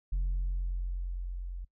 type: tone with level ramp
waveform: sine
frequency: 44.46 Hz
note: F1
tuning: 32 cents sharp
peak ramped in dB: -24 to -36 dBFS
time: 0.12-1.65 s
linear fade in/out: 10 ms
effects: noise-tail reverb RT60 0.1 s tail -22 dB re dry + tanh soft clip ceiling -26 dBFS